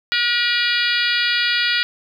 harmonic tone, 480 Hz, B4, 49 cents flat, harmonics 3 / 4 / 5 / 6 / 7 / 8 / 9 / 10, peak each -22 / -23 / -24 / -25 / -25 / -26 / -27 / -27 dBFS, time 0.12-1.83 s, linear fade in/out 0 ms, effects 8-bit

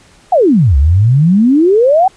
sine exponential two-way sweep, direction down then up, 784 to 65.41 to 784 Hz, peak -5 dBFS, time 0.32-2.08 s, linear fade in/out 5 ms, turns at 0.77 s, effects pink hiss -45 dBFS RMS until 2.16 s + resampled to 22050 Hz

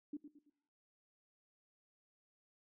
sine tone with echo, 293.7 Hz, D4, in tune, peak -40 dBFS, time 0.13-0.17 s, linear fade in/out 5 ms, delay 110 ms, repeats 3, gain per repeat -9 dB, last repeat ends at 0.5 s, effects noise-tail reverb RT60 1.0 s tail -24 dB re dry

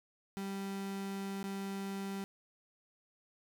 35% pulse tone with dropouts, 196 Hz, G3, in tune, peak -36 dBFS, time 0.37-2.24 s, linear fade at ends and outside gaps 0 ms, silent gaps 1.429-1.44 s, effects none

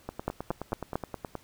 two click trains, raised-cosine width 1 ms, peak -20 / -14 dBFS, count 13 / 4, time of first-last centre 0.09-1.353 / 0.28-0.956 s, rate 9.5 / 4.44 Hz, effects pink hiss -59 dBFS RMS until 1.43 s

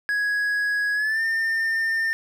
triangle tone with pitch glide, 1666 to 1806.3 Hz, G#6 to A6, +5 to +45 cents, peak -19 dBFS, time 0.09-2.13 s, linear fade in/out 0 ms, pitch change +140 cents, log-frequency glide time 0.94-1.22 s, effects none

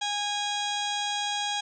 harmonic tone with a mistuned harmonic, 822 Hz, G#5, 18 cents flat, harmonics 1 / 2 / 3 / 4 / 5 / 6 / 7 / 8 / 9 / 10, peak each -31 / -38 / -39 / -32 / -37 / -43 / -47 / -38 / -49 / -49 dBFS, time 0.01-1.61 s, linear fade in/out 10 ms, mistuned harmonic 5, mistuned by -96 cents, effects none

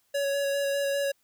square tone with vibrato, 560 Hz, C#5, 18 cents sharp, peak -26 dBFS, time 0.14-1.12 s, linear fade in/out 10 ms, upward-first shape square, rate 5 Hz, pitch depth 12 cents each way, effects white hiss -70 dBFS RMS until 1.23 s

